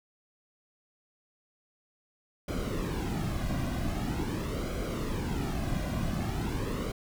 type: noise with flanger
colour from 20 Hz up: brown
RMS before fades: -32 dBFS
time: 2.48-6.92 s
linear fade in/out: 5 ms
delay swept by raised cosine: 1.1 to 2.3 ms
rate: 0.44 Hz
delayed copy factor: -0.65
effects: none